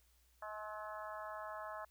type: harmonic tone with a mistuned harmonic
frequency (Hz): 212.8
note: G#3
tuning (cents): +42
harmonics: 3 / 4 / 5 / 6 / 7 / 8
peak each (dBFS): -48 / -51 / -49 / -51 / -57 / -54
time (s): 0.42-1.85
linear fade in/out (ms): 5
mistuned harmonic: 6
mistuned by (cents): +23
effects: added 60 Hz sine -70 dBFS peak until 1.9 s + white hiss -74 dBFS RMS until 1.9 s